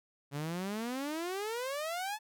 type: exponential sweep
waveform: sawtooth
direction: up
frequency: 137.8 to 880 Hz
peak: -31 dBFS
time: 0.31-2.19 s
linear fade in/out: 50 ms
effects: none